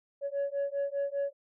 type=beating tone pair; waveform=sine; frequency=559 / 564 Hz; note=C#5 / C#5; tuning=+14 / +30 cents; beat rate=5 Hz; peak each=-31 dBFS; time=0.21-1.33 s; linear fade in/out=50 ms; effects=tanh soft clip ceiling -26 dBFS